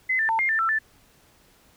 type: tone with pitch steps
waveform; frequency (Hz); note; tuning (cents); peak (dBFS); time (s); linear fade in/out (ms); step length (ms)
sine; 2039 / 1777 / 900 / 2118 / 1779 / 1335 / 1760; C7 / A6 / A5 / C7 / A6 / E6 / A6; -45 / +17 / +39 / +21 / +19 / +22 / 0; -20; 0.09-0.79; 10; 100
effects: pink hiss -58 dBFS RMS until 1.76 s

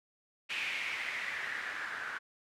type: noise with low-pass filter sweep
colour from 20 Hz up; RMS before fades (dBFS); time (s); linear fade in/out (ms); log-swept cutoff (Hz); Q
blue; -38; 0.49-2.19; 20; 2500 to 1500; 4.6
effects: none

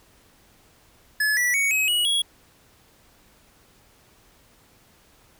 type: tone with pitch steps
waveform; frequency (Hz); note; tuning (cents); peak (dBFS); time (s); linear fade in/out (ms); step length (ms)
square; 1712 / 1955.2 / 2233 / 2550 / 2913 / 3327; A6 / B6 / C#7 / D#7 / F#7 / G#7; -48 / -18 / +12 / +42 / -28 / +2; -20; 1.2-2.22; 5; 170
effects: pink hiss -57 dBFS RMS until 5.39 s

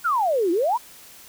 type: exponential two-way sweep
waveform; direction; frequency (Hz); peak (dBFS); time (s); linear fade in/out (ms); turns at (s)
sine; down then up; 1491 to 325.6 to 1042; -18; 0.04-0.78; 20; 0.51
effects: white hiss -46 dBFS RMS until 1.28 s

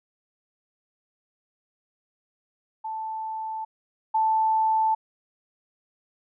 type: tone pair in turn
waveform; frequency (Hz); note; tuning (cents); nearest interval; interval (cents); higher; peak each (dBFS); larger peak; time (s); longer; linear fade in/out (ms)
sine; 880 / 880; A5 / A5; 0 / 0; unison; 0; neither; -29 / -19; second; 2.84-3.65 / 4.14-4.95; neither; 10
effects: none

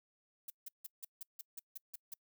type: noise bursts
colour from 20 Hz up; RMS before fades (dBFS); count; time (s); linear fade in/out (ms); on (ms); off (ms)
violet; -45; 10; 0.48-2.14; 5; 22; 160
effects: noise-tail reverb RT60 0.1 s tail -26 dB re dry

